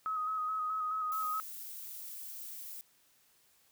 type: tone with vibrato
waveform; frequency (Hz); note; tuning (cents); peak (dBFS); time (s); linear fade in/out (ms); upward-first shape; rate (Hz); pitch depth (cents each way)
sine; 1266; D#6; +30; -32; 0.06-1.4; 0; square; 4.7; 23
type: noise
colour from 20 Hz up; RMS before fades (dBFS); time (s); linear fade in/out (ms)
violet; -45; 1.12-2.81; 0
effects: white hiss -68 dBFS RMS until 3.71 s